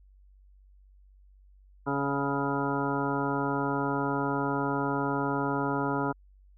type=harmonic tone; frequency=140 Hz; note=C#3; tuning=18 cents sharp; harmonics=1 / 2 / 3 / 4 / 5 / 6 / 7 / 9 / 10; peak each=-35 / -31 / -34 / -39 / -38 / -37 / -34 / -37 / -37 dBFS; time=1.86-6.13 s; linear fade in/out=20 ms; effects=added 48 Hz sine -54 dBFS peak until 6.57 s